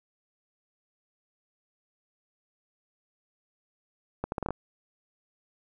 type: accelerating click train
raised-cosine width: 1 ms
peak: -16 dBFS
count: 7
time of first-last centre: 4.24-4.506 s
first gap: 81 ms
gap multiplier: 0.75
effects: none